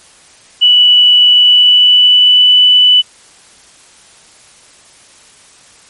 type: tone with pitch glide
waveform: sine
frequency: 2956 to 2983 Hz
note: F#7 to F#7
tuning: -2 to +13 cents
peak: -3 dBFS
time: 0.61-3.02 s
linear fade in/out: 20 ms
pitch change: +15 cents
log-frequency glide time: 1.3-2.54 s
effects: white hiss -42 dBFS RMS until 5.89 s + MP3 48 kbps